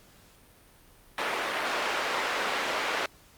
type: band-pass noise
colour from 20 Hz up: white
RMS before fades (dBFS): -30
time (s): 1.18-3.06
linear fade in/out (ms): 2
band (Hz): 400 to 2000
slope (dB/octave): 12
effects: pink hiss -57 dBFS RMS until 3.37 s + Opus 48 kbps